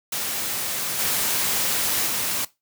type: noise with level steps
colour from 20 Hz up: white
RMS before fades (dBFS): -27 / -23 / -25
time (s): 0.12-2.45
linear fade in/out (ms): 5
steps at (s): 0.98 / 2.06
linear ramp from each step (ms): 20
effects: noise-tail reverb RT60 0.2 s tail -18 dB re dry + high-pass 80 Hz 12 dB/octave